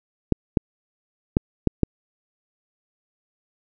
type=clicks; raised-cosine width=3 ms; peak=-3 dBFS; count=5; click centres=0.323 / 0.572 / 1.369 / 1.673 / 1.833 s; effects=none